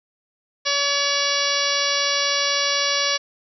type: harmonic tone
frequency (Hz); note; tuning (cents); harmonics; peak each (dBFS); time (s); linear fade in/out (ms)
568; C#5; +42; 1 / 2 / 3 / 4 / 5 / 6 / 7 / 8 / 9 / 10; -28 / -28 / -28 / -28 / -28 / -28 / -28 / -28 / -28 / -28; 0.65-3.18; 20
effects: none